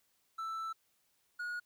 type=tone pair in turn; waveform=triangle; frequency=1324 / 1446.4 Hz; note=E6 / F#6; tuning=+7 / -40 cents; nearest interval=major second; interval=153 cents; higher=second; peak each=-35 / -35 dBFS; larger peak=neither; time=0.38-0.73 / 1.39-1.6 s; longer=first; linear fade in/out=10 ms; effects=white hiss -75 dBFS RMS until 1.65 s